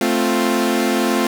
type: chord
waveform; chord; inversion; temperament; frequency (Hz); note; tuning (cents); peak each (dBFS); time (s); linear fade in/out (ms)
sawtooth; F major; first; equal; 220 / 261.6 / 349.2; A3 / C4 / F4; 0 / 0 / 0; -16; 0.01-1.27; 2
effects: none